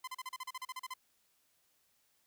sawtooth tone bursts, 1027 Hz, C6, 33 cents flat, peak -36 dBFS, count 13, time 0.04-0.939 s, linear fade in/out 5 ms, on 35 ms, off 37 ms, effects white hiss -74 dBFS RMS until 2.26 s

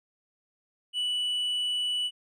sine tone with tanh clipping, 2960 Hz, F#7, in tune, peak -27 dBFS, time 0.93-2.11 s, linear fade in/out 50 ms, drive 3 dB, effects none

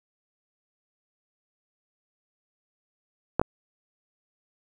clicks, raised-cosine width 1 ms, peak -7 / -9 dBFS, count 2, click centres 3.396 / 3.415 s, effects 8-bit

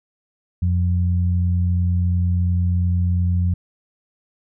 sine tone pair together, 88.6 / 177.2 Hz, F2 / F3, +25 / +25 cents, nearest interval octave, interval 1200 cents, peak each -16 / -25 dBFS, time 0.62-3.54 s, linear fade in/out 5 ms, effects none

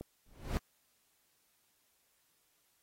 click, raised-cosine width 2 ms, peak -29 dBFS, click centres 0.01 s
brown noise with exponential growth, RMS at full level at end -29 dBFS, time 0.26-0.57 s, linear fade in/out 0 ms, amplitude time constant 66 ms
effects white hiss -74 dBFS RMS until 2.82 s + AAC 48 kbps

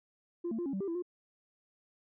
sine tone with pitch steps, 345.3 / 225.5 / 348 / 274.6 / 193.3 / 393.9 / 334.8 / 355.6 Hz, F4 / A3 / F4 / C#4 / G3 / G4 / E4 / F4, -20 / +43 / -6 / -16 / -24 / +8 / +27 / +31 cents, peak -31 dBFS, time 0.44-1.024 s, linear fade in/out 10 ms, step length 73 ms, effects tanh soft clip ceiling -30 dBFS

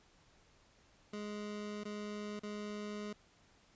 25% pulse tone with dropouts, 208.5 Hz, G#3, 7 cents sharp, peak -37 dBFS, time 1.13-3.13 s, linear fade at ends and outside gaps 5 ms, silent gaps 1.837-1.852 / 2.394-2.432 s, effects pink hiss -67 dBFS RMS until 3.75 s + resampled to 16000 Hz

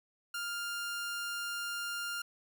sawtooth tone, 1400 Hz, F6, 4 cents sharp, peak -32 dBFS, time 0.34-2.22 s, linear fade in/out 5 ms, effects none

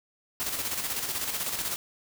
white noise with tremolo, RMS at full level -30 dBFS, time 0.4-1.76 s, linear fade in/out 0 ms, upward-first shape square, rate 16 Hz, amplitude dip 45%, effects none

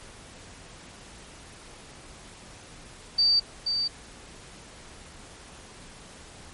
sine tone with echo, 4629 Hz, D8, 26 cents flat, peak -18 dBFS, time 3.18-3.4 s, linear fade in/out 10 ms, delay 480 ms, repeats 1, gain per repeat -6 dB, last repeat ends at 3.88 s, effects pink hiss -47 dBFS RMS until 6.53 s + MP3 48 kbps

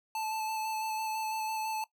square tone with vibrato, 875 Hz, A5, 10 cents flat, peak -33 dBFS, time 0.15-1.84 s, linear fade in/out 2 ms, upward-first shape square, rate 6 Hz, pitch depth 12 cents each way, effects noise-tail reverb RT60 0.1 s tail -18 dB re dry

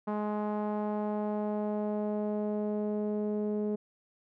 sawtooth tone with low-pass filter sweep, 210 Hz, G#3, 19 cents sharp, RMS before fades -32 dBFS, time 0.07-3.76 s, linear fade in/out 10 ms, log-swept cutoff 1000 to 450 Hz, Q 2, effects none

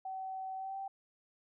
sine tone with pitch glide, 761 to 778.3 Hz, F#5 to G5, +48 to -13 cents, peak -38 dBFS, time 0.05-0.88 s, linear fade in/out 5 ms, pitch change +39 cents, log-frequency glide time 0.56-0.77 s, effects none

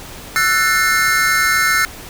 square chord, F# half-diminished seventh, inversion third, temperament just, 1332 / 1480 / 1776 / 2131 Hz, E6 / F#6 / A6 / C7, +18 / 0 / +16 / +31 cents, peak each -19 dBFS, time 0.36-1.85 s, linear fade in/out 0 ms, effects pink hiss -34 dBFS RMS until 2.09 s

